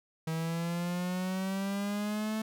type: exponential sweep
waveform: 45% pulse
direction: up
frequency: 160 to 220 Hz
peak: -31 dBFS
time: 0.27-2.42 s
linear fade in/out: 5 ms
effects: none